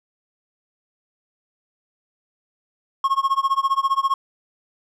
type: tone with tremolo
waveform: triangle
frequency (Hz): 1086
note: C#6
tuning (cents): -36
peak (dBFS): -12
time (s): 3.04-4.14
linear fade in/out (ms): 2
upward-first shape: sine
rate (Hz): 15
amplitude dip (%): 95
effects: none